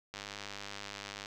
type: click train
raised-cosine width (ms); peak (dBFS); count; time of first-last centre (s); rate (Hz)
0.2; -24; 114; 0.14-1.259; 101
effects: none